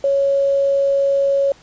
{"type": "tone with quantisation", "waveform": "sine", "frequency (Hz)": 554.4, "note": "C#5", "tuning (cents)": 0, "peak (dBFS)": -13, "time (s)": [0.04, 1.52], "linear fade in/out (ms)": 2, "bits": 7, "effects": ["pink hiss -48 dBFS RMS until 1.62 s", "resampled to 16000 Hz"]}